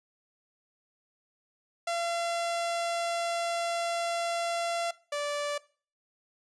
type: tone pair in turn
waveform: sawtooth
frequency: 682 / 582.5 Hz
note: F5 / D5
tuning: -41 / -14 cents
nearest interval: minor third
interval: 273 cents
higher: first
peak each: -25 / -26 dBFS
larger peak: first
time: 1.87-4.91 / 5.12-5.58 s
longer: first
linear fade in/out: 5 ms
effects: noise-tail reverb RT60 0.4 s tail -20 dB re dry + resampled to 22050 Hz